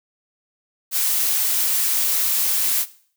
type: noise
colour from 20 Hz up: blue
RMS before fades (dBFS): -20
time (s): 0.91-2.86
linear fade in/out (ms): 50
effects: noise-tail reverb RT60 0.5 s tail -17 dB re dry